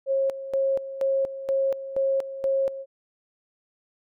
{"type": "tone with tremolo", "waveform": "sine", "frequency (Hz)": 541, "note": "C#5", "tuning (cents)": -42, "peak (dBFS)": -20, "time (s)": [0.06, 2.86], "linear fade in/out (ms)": 50, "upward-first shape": "square", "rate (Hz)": 2.1, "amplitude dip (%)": 75, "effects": []}